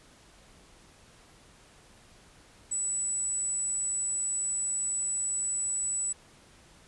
sine tone, 7902 Hz, B8, in tune, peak -28 dBFS, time 2.71-6.13 s, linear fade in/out 10 ms, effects pink hiss -57 dBFS RMS until 6.87 s + resampled to 24000 Hz

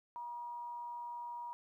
sine tone with amplitude modulation, 956 Hz, A#5, 43 cents sharp, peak -40 dBFS, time 0.16-1.53 s, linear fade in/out 0 ms, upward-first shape sine, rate 265 Hz, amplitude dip 25%, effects 13-bit

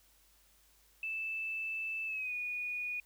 sine tone with pitch glide, 2637 to 2460 Hz, E7 to D#7, 0 to -20 cents, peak -35 dBFS, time 1.03-3 s, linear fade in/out 2 ms, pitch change -120 cents, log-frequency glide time 2.06-2.34 s, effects added 50 Hz sine -70 dBFS peak until 3.05 s + white hiss -67 dBFS RMS until 3.05 s

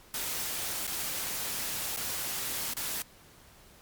white noise with dropouts, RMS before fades -34 dBFS, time 0.14-3.02 s, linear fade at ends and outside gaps 1 ms, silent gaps 0.868-0.876 / 1.963-1.971 / 2.736-2.768 s, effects pink hiss -56 dBFS RMS until 3.81 s + MP3 96 kbps

